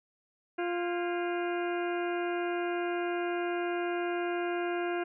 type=harmonic tone with a mistuned harmonic; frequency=349.2 Hz; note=F4; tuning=in tune; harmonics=1 / 2 / 3 / 4 / 5 / 6 / 7 / 8; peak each=-31 / -36 / -44 / -42 / -42 / -47 / -46 / -48 dBFS; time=0.58-5.04 s; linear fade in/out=10 ms; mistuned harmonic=5; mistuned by=-120 cents; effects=none